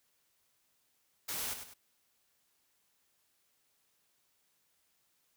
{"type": "noise with echo", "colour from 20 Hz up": "white", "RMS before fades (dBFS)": -38, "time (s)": [1.28, 1.54], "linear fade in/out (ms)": 10, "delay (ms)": 100, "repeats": 2, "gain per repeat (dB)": -8, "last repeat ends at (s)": 1.74, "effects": ["white hiss -75 dBFS RMS until 5.36 s"]}